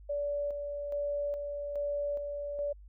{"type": "tone with tremolo", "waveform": "sine", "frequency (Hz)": 577, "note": "D5", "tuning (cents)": -31, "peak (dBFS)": -30, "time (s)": [0.09, 2.73], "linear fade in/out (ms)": 10, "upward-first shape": "square", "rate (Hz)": 1.2, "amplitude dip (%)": 40, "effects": ["added 50 Hz sine -49 dBFS peak until 2.88 s"]}